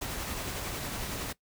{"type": "noise with tremolo", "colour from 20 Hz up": "pink", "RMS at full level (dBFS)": -35, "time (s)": [0.01, 1.33], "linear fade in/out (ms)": 10, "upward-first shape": "sine", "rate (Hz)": 11, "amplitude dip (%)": 25, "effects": ["noise-tail reverb RT60 0.1 s tail -19 dB re dry"]}